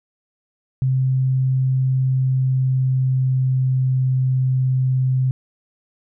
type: tone with pitch glide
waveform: sine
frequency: 130.81 to 129.76 Hz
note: C3 to C3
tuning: 0 to -14 cents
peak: -15 dBFS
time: 0.82-5.31 s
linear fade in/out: 0 ms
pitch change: -14 cents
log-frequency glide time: 2.02-4.15 s
effects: none